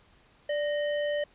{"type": "tone with sample-and-hold", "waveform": "sine", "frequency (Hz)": 587.3, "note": "D5", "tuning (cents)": 0, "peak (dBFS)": -26, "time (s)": [0.49, 1.24], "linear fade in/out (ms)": 5, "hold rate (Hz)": 2450, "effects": ["pink hiss -61 dBFS RMS until 1.34 s", "resampled to 8000 Hz"]}